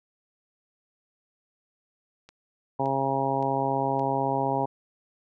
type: click train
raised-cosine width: 0.2 ms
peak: -31 dBFS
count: 4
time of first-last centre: 2.29-3.995 s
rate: 1.76 Hz
type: harmonic tone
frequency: 135.8 Hz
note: C#3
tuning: 35 cents flat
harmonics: 1 / 2 / 3 / 4 / 5 / 6 / 7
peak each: -33 / -32 / -32 / -32 / -31 / -29 / -30 dBFS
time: 2.79-4.66 s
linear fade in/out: 10 ms
effects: none